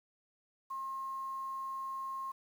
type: tone with quantisation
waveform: sine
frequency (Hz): 1070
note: C6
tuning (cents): +38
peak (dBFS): -37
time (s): 0.7-2.32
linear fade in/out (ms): 10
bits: 10
effects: none